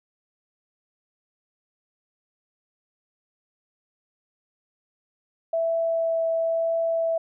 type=tone with vibrato; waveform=sine; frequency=659.3 Hz; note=E5; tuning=in tune; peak=-21 dBFS; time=5.53-7.18 s; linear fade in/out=5 ms; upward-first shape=triangle; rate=1 Hz; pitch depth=8 cents each way; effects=none